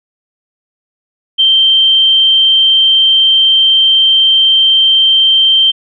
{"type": "tone", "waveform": "sine", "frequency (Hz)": 3136, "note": "G7", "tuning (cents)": 0, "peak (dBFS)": -5, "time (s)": [1.38, 5.72], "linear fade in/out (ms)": 20, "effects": []}